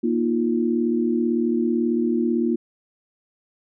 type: chord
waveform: sine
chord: Bb suspended fourth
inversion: none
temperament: equal with one note detuned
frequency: 235.9 / 311.1 / 349.2 Hz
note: Bb3 / Eb4 / F4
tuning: +21 / 0 / 0 cents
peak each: -21 / -26 / -23 dBFS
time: 0.03-2.56 s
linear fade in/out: 10 ms
effects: none